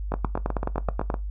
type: two click trains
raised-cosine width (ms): 1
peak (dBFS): -13 / -11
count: 9 / 10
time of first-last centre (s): 0.12-1.142 / 0.14-1.102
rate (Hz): 7.83 / 9.36
effects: noise-tail reverb RT60 0.2 s tail -18 dB re dry + added 50 Hz sine -28 dBFS peak until 1.3 s